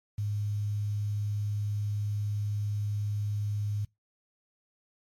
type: tone with quantisation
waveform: sine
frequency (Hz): 103.7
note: G#2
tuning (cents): -2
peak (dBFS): -28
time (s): 0.18-3.85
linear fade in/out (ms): 5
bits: 9
effects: noise-tail reverb RT60 0.2 s tail -25 dB re dry + MP3 64 kbps